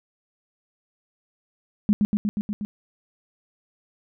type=tone with echo; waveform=sine; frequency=207.7 Hz; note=G#3; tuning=in tune; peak=-14 dBFS; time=1.89-1.93 s; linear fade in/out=0 ms; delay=120 ms; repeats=6; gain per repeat=-2 dB; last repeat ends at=2.65 s; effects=none